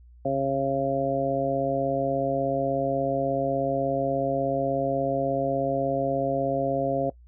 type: harmonic tone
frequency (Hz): 136.5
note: C#3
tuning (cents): -26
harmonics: 1 / 2 / 3 / 4 / 5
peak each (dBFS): -33 / -30 / -33 / -26 / -28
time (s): 0.25-7.1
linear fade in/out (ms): 5
effects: noise-tail reverb RT60 0.1 s tail -21 dB re dry + added 60 Hz sine -48 dBFS peak until 7.27 s

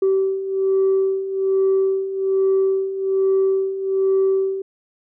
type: beating tone pair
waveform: sine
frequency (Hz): 384.2 / 385.4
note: G4 / G4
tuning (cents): -35 / -29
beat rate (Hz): 1.2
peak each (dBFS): -21 / -16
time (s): 0.02-4.62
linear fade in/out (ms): 5
effects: tanh soft clip ceiling -11 dBFS

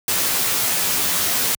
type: noise with comb filter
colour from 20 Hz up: white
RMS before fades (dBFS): -20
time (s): 0.08-1.55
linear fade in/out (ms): 2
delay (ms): 14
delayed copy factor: -0.75
effects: high-pass 60 Hz 12 dB/octave

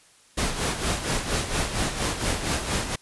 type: noise with tremolo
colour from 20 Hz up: pink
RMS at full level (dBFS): -24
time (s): 0.37-2.96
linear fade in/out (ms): 10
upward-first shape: sine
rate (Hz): 4.3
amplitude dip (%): 60
effects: white hiss -56 dBFS RMS until 3.01 s + resampled to 24000 Hz

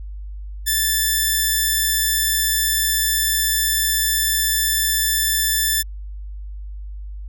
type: tone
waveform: 5% pulse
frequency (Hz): 1758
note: A6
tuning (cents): -2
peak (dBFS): -6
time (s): 0.66-5.83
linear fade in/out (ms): 20
effects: added 50 Hz sine -29 dBFS peak until 7.28 s

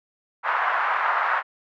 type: band-pass noise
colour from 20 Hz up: white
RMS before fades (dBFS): -23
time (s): 0.43-1.43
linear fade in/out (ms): 50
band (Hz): 820 to 1500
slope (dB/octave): 24
effects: none

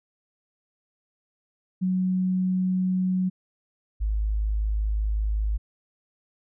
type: tone pair in turn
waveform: sine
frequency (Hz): 185 / 52.67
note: F#3 / G#1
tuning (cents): 0 / +25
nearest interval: octave + minor seventh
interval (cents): 2175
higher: first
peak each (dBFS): -21 / -22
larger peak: first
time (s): 1.81-3.3 / 4-5.58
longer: second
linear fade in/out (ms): 20
effects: none

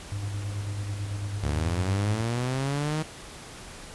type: tone with tremolo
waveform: triangle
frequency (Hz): 101.4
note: G#2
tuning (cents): -41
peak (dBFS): -26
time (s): 0.12-2.21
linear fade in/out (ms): 0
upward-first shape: square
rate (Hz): 9.1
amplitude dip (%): 35
type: linear sweep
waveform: sawtooth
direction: up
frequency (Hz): 69.1 to 158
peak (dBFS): -22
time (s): 1.43-3.03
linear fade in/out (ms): 10
effects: pink hiss -43 dBFS RMS until 3.94 s + resampled to 24000 Hz

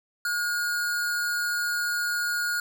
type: tone pair together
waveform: square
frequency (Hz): 1437.7 / 1592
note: F6 / G6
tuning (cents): +50 / +26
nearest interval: major second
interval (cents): 176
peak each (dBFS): -26 / -38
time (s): 0.25-2.6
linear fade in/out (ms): 2
effects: none

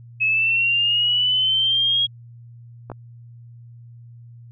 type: linear sweep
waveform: sine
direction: up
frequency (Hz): 2570 to 3300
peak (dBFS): -16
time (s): 0.2-2.07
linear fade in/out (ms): 20
type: clicks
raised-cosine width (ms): 1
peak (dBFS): -19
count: 2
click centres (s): 2.9 / 2.917
effects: added 118 Hz sine -40 dBFS peak until 4.51 s

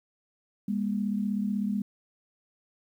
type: tone pair together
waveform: sine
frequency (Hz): 202.7 / 238.8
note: G#3 / A#3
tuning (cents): -42 / +42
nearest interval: minor third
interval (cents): 284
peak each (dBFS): -27 / -32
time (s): 0.68-1.82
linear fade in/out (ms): 5
effects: 10-bit

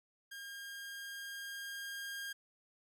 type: tone with level ramp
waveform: sawtooth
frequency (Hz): 1614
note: G#6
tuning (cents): -50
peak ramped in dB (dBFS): -42 to -37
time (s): 0.31-2.33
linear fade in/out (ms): 10
effects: none

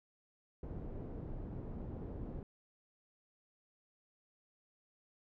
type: low-pass noise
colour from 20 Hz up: pink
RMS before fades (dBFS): -44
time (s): 0.63-2.43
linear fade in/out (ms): 2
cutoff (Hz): 420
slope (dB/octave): 12
effects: none

